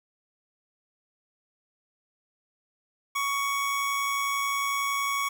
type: tone with amplitude modulation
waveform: 25% pulse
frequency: 1117 Hz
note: C#6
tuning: 13 cents sharp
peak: -21 dBFS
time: 3.15-5.29 s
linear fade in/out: 10 ms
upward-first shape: sine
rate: 111 Hz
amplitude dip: 25%
effects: 9-bit